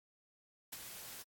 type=noise with ADSR envelope; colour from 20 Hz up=white; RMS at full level=-43 dBFS; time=0.72-1.23 s; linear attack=11 ms; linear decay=29 ms; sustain=-6 dB; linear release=12 ms; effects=AAC 64 kbps